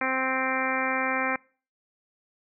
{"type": "harmonic tone", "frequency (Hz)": 261.6, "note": "C4", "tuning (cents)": 0, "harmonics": [1, 2, 3, 4, 5, 6, 7, 8, 9], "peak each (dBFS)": [-33, -33, -33, -33, -33, -33, -33, -33, -33], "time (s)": [0.01, 1.36], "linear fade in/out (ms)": 2, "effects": ["noise-tail reverb RT60 0.4 s tail -24 dB re dry"]}